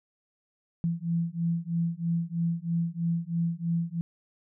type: beating tone pair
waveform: sine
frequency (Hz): 166.9 / 170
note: E3 / F3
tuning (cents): +22 / -46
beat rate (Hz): 3.1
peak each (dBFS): -29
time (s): 0.84-4.01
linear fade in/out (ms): 0
effects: none